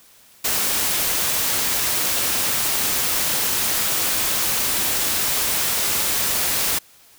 white noise, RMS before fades -21 dBFS, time 0.44-6.79 s, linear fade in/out 10 ms, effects white hiss -51 dBFS RMS until 7.18 s

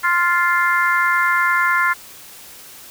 harmonic tone, 349.2 Hz, F4, in tune, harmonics 3 / 4 / 5 / 6, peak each -19 / -18 / -20 / -22 dBFS, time 0.03-1.94 s, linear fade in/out 20 ms, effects white hiss -40 dBFS RMS until 2.9 s

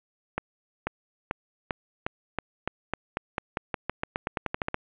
accelerating click train, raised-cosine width 0.5 ms, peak -12 dBFS, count 22, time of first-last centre 0.38-4.744 s, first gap 490 ms, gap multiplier 0.9, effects resampled to 8000 Hz + 7-bit

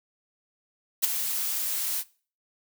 blue noise with ADSR envelope, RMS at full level -19 dBFS, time 1.02-2.04 s, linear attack 25 ms, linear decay 9 ms, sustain -10 dB, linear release 49 ms, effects noise-tail reverb RT60 0.4 s tail -21 dB re dry

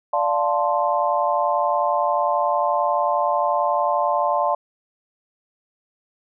sine chord, D minor seventh, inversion none, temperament equal, 587.3 / 698.5 / 880 / 1046.5 Hz, D5 / F5 / A5 / C6, 0 / 0 / 0 / 0 cents, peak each -23 dBFS, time 0.13-4.55 s, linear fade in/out 5 ms, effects none

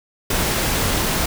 pink noise, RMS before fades -20 dBFS, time 0.3-1.26 s, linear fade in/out 5 ms, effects none

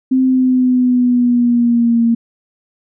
sine tone with pitch glide, 260.2 to 231.8 Hz, C4 to A#3, -9 to -10 cents, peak -9 dBFS, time 0.11-2.15 s, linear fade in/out 10 ms, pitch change -201 cents, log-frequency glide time 0.22-2.03 s, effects none

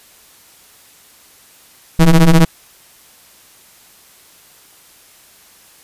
square ring-modulated tone, 80.7 Hz, E2, 36 cents flat, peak -3 dBFS, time 1.99-2.45 s, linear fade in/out 5 ms, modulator 88.1 Hz, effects white hiss -46 dBFS RMS until 5.83 s + resampled to 32000 Hz

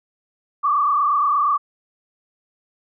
sine tone with frequency modulation, 1160 Hz, D6, 22 cents flat, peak -15 dBFS, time 0.63-1.58 s, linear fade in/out 20 ms, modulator 28.5 Hz, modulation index 1.9, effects none

